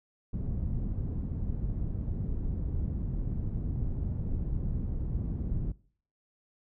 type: low-pass noise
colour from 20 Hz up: pink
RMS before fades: -32 dBFS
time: 0.33-5.72 s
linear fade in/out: 5 ms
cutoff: 170 Hz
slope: 12 dB/octave
effects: noise-tail reverb RT60 0.5 s tail -22 dB re dry